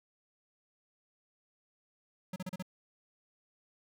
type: tone bursts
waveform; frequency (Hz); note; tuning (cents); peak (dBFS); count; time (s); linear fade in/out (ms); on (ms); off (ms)
square; 184.7; F#3; -3; -37; 5; 2.33-2.625; 5; 31; 35
effects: none